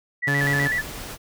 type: tone with vibrato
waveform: sine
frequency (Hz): 1840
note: A#6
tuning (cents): -23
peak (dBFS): -21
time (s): 0.22-0.82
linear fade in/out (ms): 20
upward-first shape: square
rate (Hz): 8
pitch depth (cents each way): 100
type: tone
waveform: sawtooth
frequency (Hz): 141.4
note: C#3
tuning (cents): +35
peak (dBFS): -18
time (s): 0.27-0.68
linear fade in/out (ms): 10
type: noise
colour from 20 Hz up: pink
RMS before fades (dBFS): -35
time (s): 0.37-1.18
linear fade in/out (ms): 50
effects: none